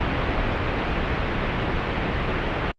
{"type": "low-pass noise", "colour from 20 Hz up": "pink", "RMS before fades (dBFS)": -24, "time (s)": [0, 2.72], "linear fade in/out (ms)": 10, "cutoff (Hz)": 2900, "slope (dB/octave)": 24, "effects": ["Opus 32 kbps"]}